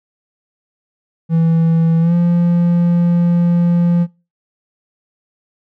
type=tone with pitch glide; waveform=triangle; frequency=164.5 to 172.78 Hz; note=E3 to F3; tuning=-3 to -18 cents; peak=-8 dBFS; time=1.29-4.07 s; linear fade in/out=50 ms; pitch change=+85 cents; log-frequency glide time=2-2.14 s; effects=noise-tail reverb RT60 0.3 s tail -23 dB re dry